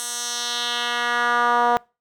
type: tone with band-pass filter sweep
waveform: 10% pulse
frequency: 240.2 Hz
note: B3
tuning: 48 cents flat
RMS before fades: -22 dBFS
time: 0-1.77 s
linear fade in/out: 0 ms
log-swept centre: 8600 to 790 Hz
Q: 1.7
effects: noise-tail reverb RT60 0.3 s tail -26 dB re dry